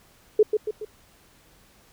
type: tone with echo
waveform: sine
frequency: 427.2 Hz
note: G#4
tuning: 49 cents sharp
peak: -12 dBFS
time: 0.39-0.43 s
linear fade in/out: 5 ms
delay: 140 ms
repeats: 3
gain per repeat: -6 dB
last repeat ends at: 0.85 s
effects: pink hiss -57 dBFS RMS until 1.92 s